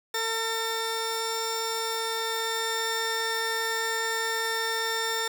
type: tone pair together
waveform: 15% pulse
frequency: 451.2 / 1805 Hz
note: A4 / A6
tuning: +44 / +44 cents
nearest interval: 2 octaves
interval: 2400 cents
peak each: -23 / -24 dBFS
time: 0.14-5.28 s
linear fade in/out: 5 ms
effects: none